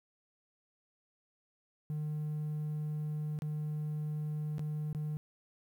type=tone with dropouts; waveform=triangle; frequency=151.7 Hz; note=D#3; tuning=44 cents flat; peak=-31 dBFS; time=1.9-5.17 s; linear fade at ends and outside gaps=0 ms; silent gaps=3.389-3.421 / 4.582-4.594 / 4.929-4.948 s; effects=tanh soft clip ceiling -28 dBFS + 11-bit